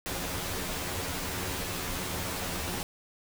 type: noise with comb filter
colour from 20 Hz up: pink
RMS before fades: -34 dBFS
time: 0.06-2.83 s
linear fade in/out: 0 ms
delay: 11 ms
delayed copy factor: +0.75
effects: none